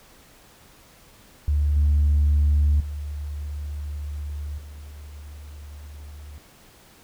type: tone with level steps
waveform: sine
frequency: 73.42 Hz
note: D2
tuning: in tune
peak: -17 / -14 / -28 / -37 dBFS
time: 1.48-6.38 s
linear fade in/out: 0 ms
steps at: 1.76 / 2.8 / 4.58 s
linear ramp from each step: 5 ms
effects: tanh soft clip ceiling -13 dBFS + pink hiss -52 dBFS RMS until 7.03 s